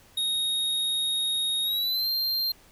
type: tone with pitch glide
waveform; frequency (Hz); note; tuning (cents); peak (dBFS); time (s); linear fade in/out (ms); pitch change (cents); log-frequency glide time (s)
square; 3743 to 4177; A#7 to C8; +6 to -4; -25; 0.17-2.52; 5; +190; 1.63-2.08
effects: pink hiss -56 dBFS RMS until 2.71 s